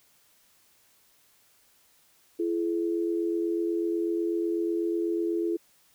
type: tone pair together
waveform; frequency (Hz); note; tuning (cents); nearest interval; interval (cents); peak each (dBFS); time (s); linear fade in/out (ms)
sine; 337.7 / 425.8; E4 / G#4; +42 / +43; major third; 401; -26 / -31; 2.39-5.57; 10
effects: white hiss -63 dBFS RMS until 5.94 s